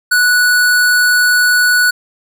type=tone; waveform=square; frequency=1475 Hz; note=F#6; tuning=6 cents flat; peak=-9 dBFS; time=0.11-1.91 s; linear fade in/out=10 ms; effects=none